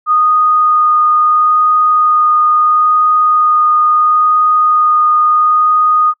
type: tone with vibrato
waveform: sine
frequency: 1234 Hz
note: D#6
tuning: 15 cents flat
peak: -7 dBFS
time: 0.06-6.14 s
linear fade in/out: 50 ms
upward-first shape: sine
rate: 0.74 Hz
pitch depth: 8 cents each way
effects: noise-tail reverb RT60 0.1 s tail -22 dB re dry